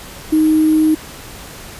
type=tone with sample-and-hold; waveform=sine; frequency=312 Hz; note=D#4; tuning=5 cents sharp; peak=-9 dBFS; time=0.32-0.95 s; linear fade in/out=10 ms; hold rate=11025 Hz; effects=pink hiss -34 dBFS RMS until 1.79 s + resampled to 32000 Hz